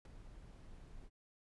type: noise with ADSR envelope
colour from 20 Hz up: brown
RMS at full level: -45 dBFS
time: 0.05-1.1 s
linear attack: 3 ms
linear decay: 13 ms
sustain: -9 dB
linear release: 48 ms
effects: resampled to 24000 Hz